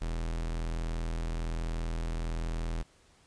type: tone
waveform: 45% pulse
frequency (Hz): 41.2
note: E1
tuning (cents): 0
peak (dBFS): -31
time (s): 0.01-2.83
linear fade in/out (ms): 10
effects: pink hiss -63 dBFS RMS until 3.26 s + resampled to 22050 Hz